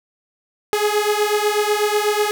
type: beating tone pair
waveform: sawtooth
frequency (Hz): 415.3 / 423.4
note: G#4 / G#4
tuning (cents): 0 / +33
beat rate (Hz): 8.1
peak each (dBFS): -15 / -16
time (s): 0.73-2.31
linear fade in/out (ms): 0
effects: none